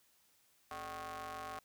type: ring-modulated tone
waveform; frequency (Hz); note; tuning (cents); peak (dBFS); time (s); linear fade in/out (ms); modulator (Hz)
sawtooth; 164.81; E3; 0; -36; 0.71-1.59; 2; 930
effects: white hiss -71 dBFS RMS until 1.64 s